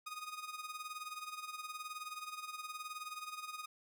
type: tone with tremolo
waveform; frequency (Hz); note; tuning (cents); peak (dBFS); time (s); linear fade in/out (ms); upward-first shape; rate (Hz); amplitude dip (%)
sawtooth; 1241; D#6; -5; -37; 0.06-3.66; 10; sine; 19; 70
effects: none